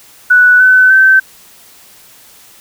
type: tone with pitch steps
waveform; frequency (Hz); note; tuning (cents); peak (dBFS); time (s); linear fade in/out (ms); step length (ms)
sine; 1480 / 1512 / 1544.6; F#6 / F#6 / G6; 0 / +37 / -26; -3; 0.3-1.2; 10; 300
effects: white hiss -41 dBFS RMS until 2.6 s